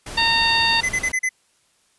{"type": "noise", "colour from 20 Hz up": "pink", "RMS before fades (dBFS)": -33, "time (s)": [0.06, 1.12], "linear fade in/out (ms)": 5}
{"type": "harmonic tone", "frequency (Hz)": 917, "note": "A#5", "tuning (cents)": -29, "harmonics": [1, 2, 3, 4, 5], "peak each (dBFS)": [-22, -22, -22, -22, -22], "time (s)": [0.17, 0.81], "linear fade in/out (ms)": 10}
{"type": "tone bursts", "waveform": "square", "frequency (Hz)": 2030, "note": "B6", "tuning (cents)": 47, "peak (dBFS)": -19, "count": 5, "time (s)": [0.83, 1.292], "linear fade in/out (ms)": 10, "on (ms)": 62, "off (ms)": 38}
{"effects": ["white hiss -62 dBFS RMS until 1.98 s", "resampled to 24000 Hz"]}